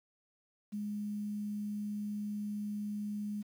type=tone with quantisation; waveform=sine; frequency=207.7 Hz; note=G#3; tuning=in tune; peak=-35 dBFS; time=0.72-3.43 s; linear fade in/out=20 ms; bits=10; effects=none